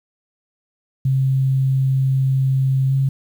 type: tone with pitch glide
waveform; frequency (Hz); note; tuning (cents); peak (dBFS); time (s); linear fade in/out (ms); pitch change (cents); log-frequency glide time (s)
sine; 133.3 to 135.24; C3 to C#3; +33 to -42; -14; 1.05-3.09; 5; +25; 2.88-2.93
effects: 8-bit